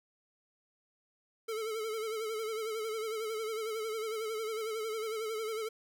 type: tone with vibrato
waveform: square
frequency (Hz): 440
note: A4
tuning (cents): 0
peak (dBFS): -35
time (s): 1.48-5.69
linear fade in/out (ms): 10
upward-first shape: sine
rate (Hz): 11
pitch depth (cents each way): 59
effects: none